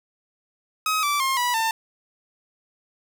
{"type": "tone with pitch steps", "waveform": "sawtooth", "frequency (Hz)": [1268, 1162.8, 1066.3, 977.8, 896.6], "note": ["D#6", "D6", "C6", "B5", "A5"], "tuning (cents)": [32, -18, 32, -18, 32], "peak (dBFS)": -17, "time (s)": [0.86, 1.71], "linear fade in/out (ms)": 2, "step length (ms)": 170, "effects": ["8-bit"]}